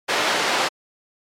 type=band-pass noise; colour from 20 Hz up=pink; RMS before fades=-21 dBFS; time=0.08-0.69 s; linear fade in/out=20 ms; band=490 to 4500 Hz; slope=12 dB/octave; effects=MP3 64 kbps